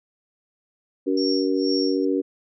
harmonic tone, 94.6 Hz, F#2, 39 cents sharp, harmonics 3 / 4 / 5, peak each -22 / -24 / -26 dBFS, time 1.06-2.22 s, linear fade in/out 20 ms
sine tone with tremolo, 5490 Hz, F8, 31 cents flat, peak -25 dBFS, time 1.17-2.05 s, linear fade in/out 5 ms, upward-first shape sine, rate 2.1 Hz, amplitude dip 95%
effects none

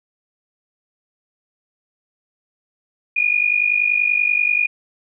sine tone with amplitude modulation, 2445 Hz, D#7, 31 cents flat, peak -11 dBFS, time 3.16-4.67 s, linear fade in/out 10 ms, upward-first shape sine, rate 50.4 Hz, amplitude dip 80%, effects none

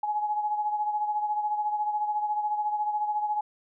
sine beating tone pair, 840 / 854 Hz, G#5 / G#5, +19 / +48 cents, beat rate 14 Hz, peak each -26 / -34 dBFS, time 0.03-3.41 s, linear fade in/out 5 ms, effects none

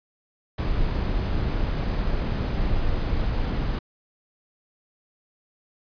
brown noise, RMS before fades -24 dBFS, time 0.58-3.79 s, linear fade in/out 5 ms, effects resampled to 11025 Hz

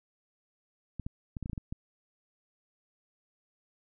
clicks, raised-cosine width 5 ms, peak -24 dBFS, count 9, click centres 0.997 / 1.065 / 1.368 / 1.427 / 1.459 / 1.497 / 1.532 / 1.578 / 1.725 s, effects none

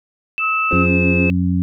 sine tone with pitch glide, 2644 to 2611 Hz, E7 to E7, +5 to -17 cents, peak -18 dBFS, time 0.38-1.3 s, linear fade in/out 0 ms, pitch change -22 cents, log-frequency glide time 0.74-0.95 s
sine tone, 1285 Hz, E6, 45 cents flat, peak -18 dBFS, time 0.39-0.87 s, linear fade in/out 50 ms
triangle chord, Db major seventh, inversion none, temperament just, 277.2 / 346.5 / 415.8 / 519.7 Hz, Db4 / F4 / Ab4 / C5, 0 / -14 / +2 / -12 cents, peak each -23 dBFS, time 0.71-1.3 s, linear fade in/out 2 ms
harmonic tone, 90.1 Hz, F#2, 45 cents flat, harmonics 1 / 2 / 3, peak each -19 / -17 / -21 dBFS, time 0.73-1.62 s, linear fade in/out 0 ms
effects none

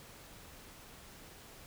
silence, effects pink hiss -54 dBFS RMS until 1.66 s

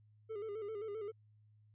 triangle tone with vibrato, 423.8 Hz, G#4, 35 cents sharp, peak -38 dBFS, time 0.29-1.12 s, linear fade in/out 20 ms, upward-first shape square, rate 7.6 Hz, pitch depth 73 cents each way, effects added 106 Hz sine -63 dBFS peak until 1.74 s + resampled to 8000 Hz

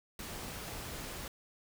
pink noise, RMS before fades -43 dBFS, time 0.19-1.28 s, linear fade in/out 2 ms, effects none

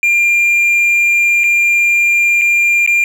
triangle tone with dropouts, 2394 Hz, D7, 33 cents sharp, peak -7 dBFS, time 0.03-3.04 s, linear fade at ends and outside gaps 1 ms, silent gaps 1.436-1.44 / 2.413-2.417 / 2.863-2.875 s, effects none

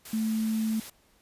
sine tone in noise, 220.2 Hz, A3, 2 cents sharp, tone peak -25 dBFS, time 0.13-0.8 s, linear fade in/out 5 ms, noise white, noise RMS -43 dBFS, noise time 0.05-0.9 s, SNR +15 dB, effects pink hiss -64 dBFS RMS until 1.21 s + resampled to 32000 Hz

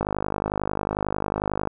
click train, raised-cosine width 1 ms, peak -10 dBFS, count 86, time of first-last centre 0.01-1.673 s, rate 51.1 Hz, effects none

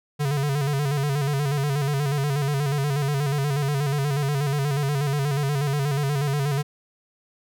square tone with vibrato, 142 Hz, C#3, 42 cents sharp, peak -22 dBFS, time 0.19-6.63 s, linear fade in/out 20 ms, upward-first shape square, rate 8.3 Hz, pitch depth 64 cents each way, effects none

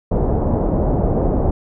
pink low-pass noise, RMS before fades -17 dBFS, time 0.11-1.51 s, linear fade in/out 5 ms, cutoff 730 Hz, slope 24 dB/octave, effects none

